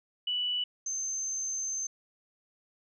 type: tone pair in turn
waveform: sine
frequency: 2960 / 6261 Hz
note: F#7 / G8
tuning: 0 / -3 cents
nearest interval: octave + minor second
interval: 1297 cents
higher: second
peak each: -28 / -31 dBFS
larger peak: first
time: 0.27-0.64 / 0.86-1.87 s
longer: second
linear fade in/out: 5 ms
effects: none